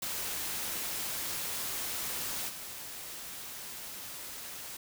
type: noise with level steps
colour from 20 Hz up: white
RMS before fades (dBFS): -36 / -43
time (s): 0.02-4.77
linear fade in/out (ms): 5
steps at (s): 2.48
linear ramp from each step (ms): 20
effects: none